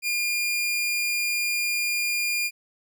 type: tone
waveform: sawtooth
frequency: 2413 Hz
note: D7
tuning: 46 cents sharp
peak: -20 dBFS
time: 0.02-2.51 s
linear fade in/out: 50 ms
effects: none